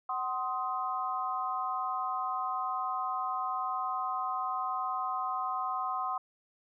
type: chord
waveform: sine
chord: C diminished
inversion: second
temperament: just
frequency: 753.5 / 1046.5 / 1255.8 Hz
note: Gb5 / C6 / Eb6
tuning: +31 / 0 / +16 cents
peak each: -36 / -34 / -35 dBFS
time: 0.09-6.18 s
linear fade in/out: 5 ms
effects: none